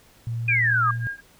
sine tone with pitch glide, 116 to 117.14 Hz, A#2 to A#2, -8 to +9 cents, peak -25 dBFS, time 0.27-1.07 s, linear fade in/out 0 ms, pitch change +17 cents, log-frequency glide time 0.42-0.65 s
sine tone with tremolo, 1621 Hz, G#6, 42 cents flat, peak -25 dBFS, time 0.48-1.21 s, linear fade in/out 20 ms, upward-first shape triangle, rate 5.4 Hz, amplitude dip 100%
sine exponential sweep, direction down, 2489 to 1164 Hz, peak -18 dBFS, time 0.48-0.91 s, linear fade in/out 5 ms
effects pink hiss -55 dBFS RMS until 1.39 s

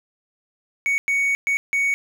triangle tone bursts at uneven times, 2232 Hz, C#7, 11 cents sharp, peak -16 dBFS, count 4, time 0.86-0.98 / 1.08-1.35 / 1.47-1.57 / 1.73-1.94 s, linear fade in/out 0 ms, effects none

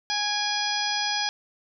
harmonic tone with a mistuned harmonic, 830 Hz, G#5, 1 cent flat, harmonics 1 / 2 / 3 / 4 / 5 / 6 / 7, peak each -30 / -32 / -35 / -31 / -36 / -29 / -36 dBFS, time 0.1-1.29 s, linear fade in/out 0 ms, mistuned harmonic 3, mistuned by -55 cents, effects none

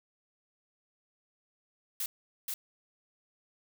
blue noise with echo, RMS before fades -34 dBFS, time 2-2.06 s, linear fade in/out 2 ms, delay 480 ms, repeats 1, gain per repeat -2 dB, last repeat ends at 2.54 s, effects none

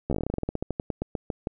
slowing click train, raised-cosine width 2 ms, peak -14 dBFS, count 23, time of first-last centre 0.1-1.471 s, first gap 13 ms, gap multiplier 1.13, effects none

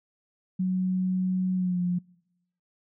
sine tone with pitch glide, 185.1 to 177.66 Hz, F#3 to F3, +1 to +30 cents, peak -23 dBFS, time 0.59-1.99 s, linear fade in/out 10 ms, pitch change -71 cents, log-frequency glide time 1.55-1.81 s, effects noise-tail reverb RT60 0.9 s tail -26 dB re dry

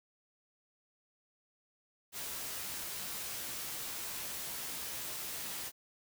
white noise with comb filter, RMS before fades -41 dBFS, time 2.12-5.72 s, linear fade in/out 50 ms, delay 15 ms, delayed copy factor +0.5, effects none

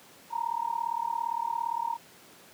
sine tone with amplitude modulation, 932.3 Hz, A#5, in tune, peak -24 dBFS, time 0.3-1.98 s, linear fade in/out 50 ms, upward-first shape sine, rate 37.5 Hz, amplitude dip 95%, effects pink hiss -53 dBFS RMS until 2.53 s + high-pass 200 Hz 12 dB/octave

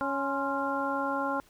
harmonic tone with a mistuned harmonic, 277.2 Hz, C#4, in tune, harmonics 1 / 2 / 3 / 4 / 5, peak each -34 / -34 / -34 / -34 / -34 dBFS, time 0.01-1.4 s, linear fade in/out 0 ms, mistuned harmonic 4, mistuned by -85 cents, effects pink hiss -61 dBFS RMS until 1.49 s

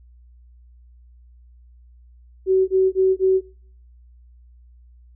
sine tone bursts, 378.3 Hz, F#4, 38 cents sharp, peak -13 dBFS, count 4, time 2.46-3.412 s, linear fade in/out 50 ms, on 220 ms, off 24 ms, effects noise-tail reverb RT60 0.6 s tail -26 dB re dry + added 60 Hz sine -46 dBFS peak until 5.15 s

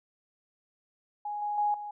sine tone with level steps, 830.6 Hz, G#5, in tune, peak -32 / -29 / -24 / -36 dBFS, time 1.25-1.91 s, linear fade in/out 5 ms, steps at 1.42 / 1.58 / 1.74 s, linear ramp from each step 2 ms, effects none

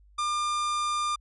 45% pulse tone, 1200 Hz, D6, 37 cents sharp, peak -26 dBFS, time 0.18-1.16 s, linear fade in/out 10 ms, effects added 50 Hz sine -54 dBFS peak until 1.2 s + resampled to 24000 Hz

